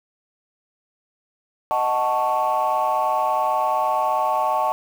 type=chord; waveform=sine; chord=D# half-diminished seventh; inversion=none; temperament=equal with one note detuned; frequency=622.3 / 745.1 / 880 / 1108.7 Hz; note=D#5 / F#5 / A5 / C#6; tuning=0 / +12 / 0 / 0 cents; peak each=-24 / -23 / -21 / -23 dBFS; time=1.71-4.72 s; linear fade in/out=0 ms; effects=tanh soft clip ceiling -12 dBFS + 7-bit